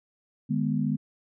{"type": "chord", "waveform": "sine", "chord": "G# minor", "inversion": "second", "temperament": "equal with one note detuned", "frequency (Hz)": [151.92, 207.7, 246.9], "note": ["D#3", "G#3", "B3"], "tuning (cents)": [-41, 0, 0], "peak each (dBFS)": -28, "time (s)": [0.49, 0.97], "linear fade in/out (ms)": 20, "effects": []}